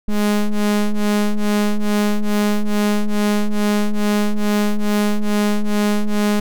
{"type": "ring-modulated tone", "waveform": "square", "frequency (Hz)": 103.83, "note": "G#2", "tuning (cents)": 0, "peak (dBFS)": -12, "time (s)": [0.08, 6.4], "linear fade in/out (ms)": 5, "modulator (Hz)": 105, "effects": []}